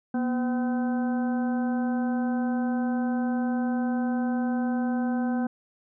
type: harmonic tone with a mistuned harmonic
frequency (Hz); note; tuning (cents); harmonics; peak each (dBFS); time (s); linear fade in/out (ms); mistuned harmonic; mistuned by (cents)
254.7; C4; -46; 1 / 2 / 3 / 4 / 5 / 6; -24 / -37 / -35 / -45 / -48 / -41; 0.14-5.47; 5; 1; -90
effects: none